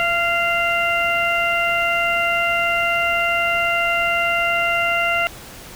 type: harmonic tone with a mistuned harmonic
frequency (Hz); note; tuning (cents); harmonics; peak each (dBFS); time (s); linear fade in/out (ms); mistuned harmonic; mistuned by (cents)
693; F5; -14; 1 / 2 / 3 / 4; -22 / -22 / -22 / -22; 0-5.27; 0; 1; -30
effects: pink hiss -38 dBFS RMS until 5.75 s